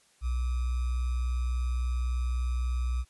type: tone with sample-and-hold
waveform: sine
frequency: 61.8 Hz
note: B1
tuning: 2 cents sharp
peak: -26 dBFS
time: 0.21-3.05 s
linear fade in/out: 50 ms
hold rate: 1225 Hz
effects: white hiss -64 dBFS RMS until 3.09 s + resampled to 24000 Hz